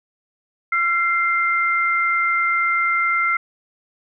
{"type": "tone pair together", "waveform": "sine", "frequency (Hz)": [1364, 2093], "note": ["F6", "C7"], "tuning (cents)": [-41, 0], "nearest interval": "perfect fifth", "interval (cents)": 741, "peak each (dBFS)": -19, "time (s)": [0.72, 3.37], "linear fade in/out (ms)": 5, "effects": []}